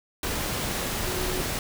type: tone in noise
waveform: sine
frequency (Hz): 367.3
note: F#4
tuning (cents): -13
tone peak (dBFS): -32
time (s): 1.06-1.41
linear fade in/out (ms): 2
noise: pink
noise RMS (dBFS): -29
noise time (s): 0.23-1.59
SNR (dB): -6
effects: none